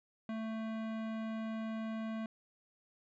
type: tone with hard clipping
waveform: sine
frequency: 221.8 Hz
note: A3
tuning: 14 cents sharp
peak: -39 dBFS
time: 0.29-2.26 s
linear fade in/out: 2 ms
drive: 18 dB
effects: resampled to 16000 Hz